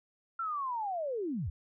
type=linear sweep; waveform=sine; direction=down; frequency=1372 to 60.2 Hz; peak=-32 dBFS; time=0.39-1.5 s; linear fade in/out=5 ms; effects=none